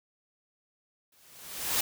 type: noise with exponential growth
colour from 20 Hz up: white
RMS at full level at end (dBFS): -25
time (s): 1.12-1.81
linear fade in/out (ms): 5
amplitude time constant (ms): 150
effects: none

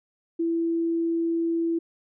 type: tone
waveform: sine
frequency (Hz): 333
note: E4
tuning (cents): +18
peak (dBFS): -22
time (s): 0.39-1.79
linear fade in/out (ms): 10
effects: none

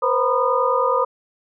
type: tone cluster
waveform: sine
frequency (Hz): 482.3 / 523 / 953 / 1003 / 1225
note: B4 / C5 / A#5 / B5 / D#6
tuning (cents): -41 / -1 / +38 / +26 / -27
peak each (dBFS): -23 / -21 / -25 / -23 / -21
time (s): 0.02-1.05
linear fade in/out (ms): 10
effects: none

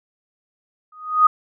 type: tone with exponential growth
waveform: sine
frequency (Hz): 1244.5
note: D#6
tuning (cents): 0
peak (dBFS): -6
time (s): 0.92-1.27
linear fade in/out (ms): 5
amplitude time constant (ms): 76
effects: none

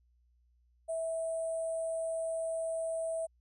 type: tone with sample-and-hold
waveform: sine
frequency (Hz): 654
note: E5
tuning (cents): -14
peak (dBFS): -32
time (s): 0.88-3.27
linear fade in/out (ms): 20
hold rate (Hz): 8820
effects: added 60 Hz sine -66 dBFS peak until 3.4 s + resampled to 32000 Hz

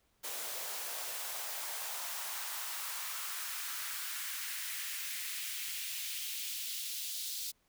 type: noise with high-pass filter sweep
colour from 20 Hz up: white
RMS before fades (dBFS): -40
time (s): 0.23-7.52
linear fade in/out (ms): 20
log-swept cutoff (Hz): 480 to 4100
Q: 1.7
effects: pink hiss -74 dBFS RMS until 7.68 s

